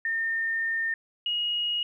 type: tone pair in turn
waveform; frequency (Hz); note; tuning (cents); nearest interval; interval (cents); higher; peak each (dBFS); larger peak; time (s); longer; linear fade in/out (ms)
sine; 1817 / 2884; A#6 / F#7; -45 / -45; minor sixth; 800; second; -25; neither; 0.05-0.94 / 1.26-1.83; first; 2
effects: 11-bit